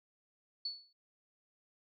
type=tone with exponential decay; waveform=sine; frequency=4435 Hz; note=C#8; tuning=in tune; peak=-33 dBFS; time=0.65-0.93 s; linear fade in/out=5 ms; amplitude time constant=59 ms; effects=none